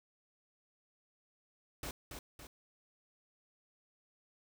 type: noise with echo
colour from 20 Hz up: pink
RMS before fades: -42 dBFS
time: 1.83-1.91 s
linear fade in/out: 2 ms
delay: 280 ms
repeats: 2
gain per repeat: -5 dB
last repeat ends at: 2.47 s
effects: none